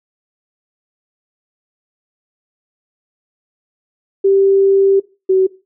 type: tone pair in turn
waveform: sine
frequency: 391.2 / 378.1 Hz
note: G4 / F#4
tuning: -4 / +38 cents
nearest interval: minor second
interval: 58 cents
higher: first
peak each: -8 dBFS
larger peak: neither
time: 4.24-5 / 5.29-5.47 s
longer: first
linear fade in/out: 10 ms
effects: noise-tail reverb RT60 0.3 s tail -20 dB re dry